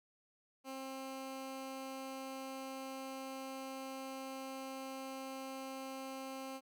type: tone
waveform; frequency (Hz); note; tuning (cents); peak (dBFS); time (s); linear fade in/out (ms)
15% pulse; 266; C4; +29; -37; 0.64-6.61; 50
effects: none